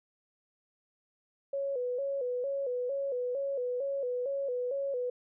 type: tone with vibrato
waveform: sine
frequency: 523.3 Hz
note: C5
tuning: in tune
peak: -30 dBFS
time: 1.53-5.1 s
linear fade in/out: 5 ms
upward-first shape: square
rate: 2.2 Hz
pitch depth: 98 cents each way
effects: none